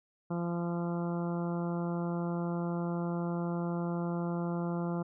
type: harmonic tone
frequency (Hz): 172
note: F3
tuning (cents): -26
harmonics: 1 / 2 / 3 / 4 / 5 / 6 / 7 / 8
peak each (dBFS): -32 / -38 / -42 / -44 / -46 / -48 / -49 / -50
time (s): 0.3-5.03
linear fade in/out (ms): 10
effects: none